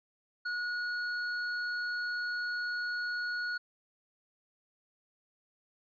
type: tone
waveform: square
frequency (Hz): 1454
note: F#6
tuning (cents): -31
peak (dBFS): -33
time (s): 0.45-3.58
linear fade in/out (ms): 10
effects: resampled to 11025 Hz